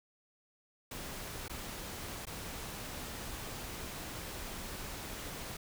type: noise with dropouts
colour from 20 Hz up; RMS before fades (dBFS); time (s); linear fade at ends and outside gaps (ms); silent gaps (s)
pink; -43; 0.91-5.57; 5; 1.482-1.496 / 2.254-2.268
effects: none